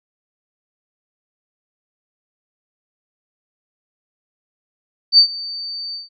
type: tone with ADSR envelope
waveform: sine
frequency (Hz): 4588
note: D8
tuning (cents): -41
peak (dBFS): -4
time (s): 5.12-6.09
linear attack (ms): 60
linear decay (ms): 90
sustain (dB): -21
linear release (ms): 150
effects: none